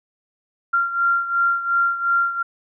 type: beating tone pair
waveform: sine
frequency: 1382 / 1384.8 Hz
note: F6 / F6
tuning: -19 / -15 cents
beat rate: 2.8 Hz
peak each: -18 / -23 dBFS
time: 0.73-2.43 s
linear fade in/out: 10 ms
effects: none